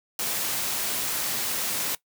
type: noise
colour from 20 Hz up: white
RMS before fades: -28 dBFS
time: 0.19-1.95 s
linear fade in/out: 2 ms
effects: noise-tail reverb RT60 0.1 s tail -19 dB re dry + high-pass 100 Hz 12 dB/octave